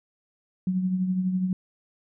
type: tone with tremolo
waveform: sine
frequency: 185 Hz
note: F#3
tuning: in tune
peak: -20 dBFS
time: 0.67-1.53 s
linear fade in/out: 2 ms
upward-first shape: triangle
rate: 12 Hz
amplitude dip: 55%
effects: none